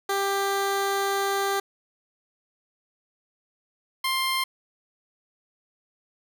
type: tone pair in turn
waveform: 15% pulse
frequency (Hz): 395 / 1054.5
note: G4 / C6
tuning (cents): +13 / +13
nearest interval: octave + perfect fourth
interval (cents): 1700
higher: second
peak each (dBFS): -17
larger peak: neither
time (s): 0.09-1.6 / 4.04-4.44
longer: first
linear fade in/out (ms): 5
effects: none